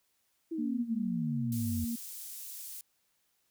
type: exponential sweep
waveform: sine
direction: down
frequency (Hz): 335.9 to 84.5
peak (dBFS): -33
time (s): 0.51-1.85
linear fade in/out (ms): 10
type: tone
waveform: sine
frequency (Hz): 233.1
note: A#3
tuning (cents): 0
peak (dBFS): -32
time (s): 0.58-1.96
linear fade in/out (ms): 10
type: high-pass noise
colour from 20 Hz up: pink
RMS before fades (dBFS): -44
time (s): 1.52-2.81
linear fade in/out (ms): 2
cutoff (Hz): 8700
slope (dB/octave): 12
effects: white hiss -75 dBFS RMS until 3.5 s